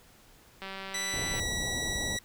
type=click train; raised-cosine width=0.3 ms; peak=-24 dBFS; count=151; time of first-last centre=0.62-1.397 s; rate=193 Hz
type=tone with pitch glide; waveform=15% pulse; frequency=1975.5 to 1937.1 Hz; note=B6 to B6; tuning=0 to -34 cents; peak=-25 dBFS; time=0.94-2.19 s; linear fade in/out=5 ms; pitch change=-34 cents; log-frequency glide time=1.33-1.44 s
type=low-pass noise; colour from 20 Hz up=pink; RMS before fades=-37 dBFS; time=1.13-2.17 s; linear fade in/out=5 ms; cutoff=930 Hz; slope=48 dB/octave
effects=pink hiss -58 dBFS RMS until 2.24 s